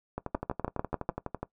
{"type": "two click trains", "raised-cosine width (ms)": 1, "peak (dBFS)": [-19, -14], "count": [16, 6], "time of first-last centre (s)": [[0.18, 1.43], [0.35, 1.091]], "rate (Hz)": [12, 6.75], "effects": ["noise-tail reverb RT60 0.1 s tail -18 dB re dry"]}